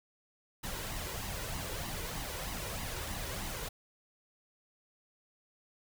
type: noise with flanger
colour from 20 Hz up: pink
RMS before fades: -39 dBFS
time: 0.63-3.69 s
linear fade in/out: 10 ms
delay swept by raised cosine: 1 to 2.1 ms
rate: 3.2 Hz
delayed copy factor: +0.55
effects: none